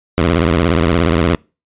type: tone with vibrato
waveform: 10% pulse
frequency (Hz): 83.7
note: E2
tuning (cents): +27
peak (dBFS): -3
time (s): 0.18-1.35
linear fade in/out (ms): 0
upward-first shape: sine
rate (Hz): 17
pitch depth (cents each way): 190
effects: noise-tail reverb RT60 0.3 s tail -26 dB re dry + resampled to 8000 Hz